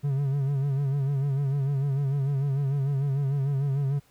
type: tone with vibrato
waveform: triangle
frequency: 138.59 Hz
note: C#3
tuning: in tune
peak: -21 dBFS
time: 0.03-4 s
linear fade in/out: 20 ms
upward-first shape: sine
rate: 6.7 Hz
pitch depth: 69 cents each way
effects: pink hiss -62 dBFS RMS until 4.1 s